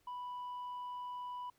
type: tone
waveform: sine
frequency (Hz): 987.8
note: B5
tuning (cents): 0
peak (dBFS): -38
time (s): 0.07-1.5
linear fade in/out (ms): 5
effects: tanh soft clip ceiling -40 dBFS + pink hiss -74 dBFS RMS until 1.58 s